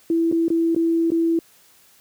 sine tone with dropouts, 331.4 Hz, E4, 9 cents sharp, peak -16 dBFS, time 0.1-1.39 s, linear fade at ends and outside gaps 2 ms, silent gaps 0.315-0.324 / 0.482-0.502 / 0.748-0.762 / 1.104-1.118 s, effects white hiss -54 dBFS RMS until 2 s + high-pass 60 Hz 12 dB/octave

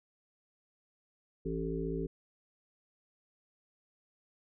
harmonic tone, 55 Hz, A1, in tune, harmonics 1 / 3 / 5 / 7 / 8, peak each -40 / -38 / -40 / -38 / -40 dBFS, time 1.45-2.07 s, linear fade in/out 10 ms, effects none

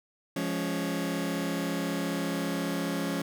sawtooth chord, Db major, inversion first, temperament just, 173.24 / 207.9 / 277.2 Hz, F3 / Ab3 / Db4, -14 / +2 / 0 cents, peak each -29 / -31 / -28 dBFS, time 0.36-3.22 s, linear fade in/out 5 ms, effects none

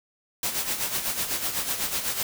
white noise with tremolo, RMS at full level -26 dBFS, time 0.43-2.23 s, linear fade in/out 2 ms, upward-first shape sine, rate 8 Hz, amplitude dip 60%, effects none

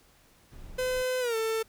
brown noise, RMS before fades -44 dBFS, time 0.51-1.03 s, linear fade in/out 20 ms
45% pulse tone with pitch glide, 509 to 445.7 Hz, C5 to A4, -48 to +22 cents, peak -27 dBFS, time 0.78-1.63 s, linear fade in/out 10 ms, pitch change -230 cents, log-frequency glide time 1.2-1.36 s
effects pink hiss -61 dBFS RMS until 1.68 s

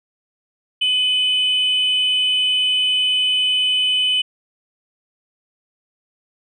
sine tone pair together, 2528 / 3010 Hz, D#7 / F#7, +27 / +29 cents, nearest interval minor third, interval 302 cents, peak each -23 / -14 dBFS, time 0.81-4.22 s, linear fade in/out 10 ms, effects tanh soft clip ceiling -11 dBFS

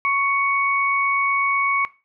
sine tone pair together, 1108.7 / 2228 Hz, C#6 / C#7, 0 / +8 cents, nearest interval octave, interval 1208 cents, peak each -20 dBFS, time 0.05-1.85 s, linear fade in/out 0 ms, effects noise-tail reverb RT60 0.3 s tail -18 dB re dry

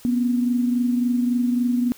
sine tone pair together, 242.7 / 266.3 Hz, B3 / C4, -30 / +31 cents, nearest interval major second, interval 161 cents, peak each -18 / -28 dBFS, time 0.05-1.92 s, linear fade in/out 0 ms, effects white hiss -48 dBFS RMS until 1.97 s

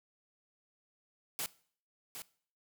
white noise with echo, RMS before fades -37 dBFS, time 1.39-1.46 s, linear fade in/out 0 ms, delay 760 ms, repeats 1, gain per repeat -8 dB, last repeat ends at 2.22 s, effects noise-tail reverb RT60 0.5 s tail -20 dB re dry

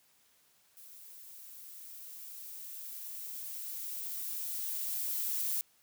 violet noise with level ramp, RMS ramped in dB -53 to -33 dBFS, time 0.77-5.61 s, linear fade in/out 0 ms, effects white hiss -68 dBFS RMS until 5.82 s + high-pass 60 Hz 12 dB/octave

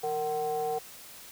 triangle ring-modulated tone, 146.83 Hz, D3, in tune, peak -23 dBFS, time 0.03-0.79 s, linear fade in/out 10 ms, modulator 607 Hz, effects white hiss -48 dBFS RMS until 1.31 s

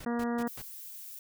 pink noise bursts, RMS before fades -45 dBFS, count 4, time 0-0.62 s, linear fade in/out 5 ms, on 50 ms, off 140 ms
harmonic tone, 237 Hz, A#3, 29 cents sharp, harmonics 1 / 2 / 3 / 4 / 5 / 6 / 7 / 8, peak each -30 / -36 / -40 / -42 / -44 / -46 / -47 / -48 dBFS, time 0.06-0.48 s, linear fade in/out 5 ms
violet noise, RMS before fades -45 dBFS, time 0.47-1.19 s, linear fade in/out 2 ms
effects none

